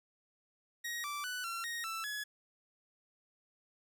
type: tone with pitch steps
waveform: sawtooth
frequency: 1887 / 1167 / 1489 / 1361 / 1869 / 1328 / 1692 Hz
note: A#6 / D6 / F#6 / F6 / A#6 / E6 / G#6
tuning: +21 / -11 / +11 / -45 / +4 / +12 / +32 cents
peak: -34 dBFS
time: 0.84-2.24 s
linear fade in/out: 10 ms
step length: 200 ms
effects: none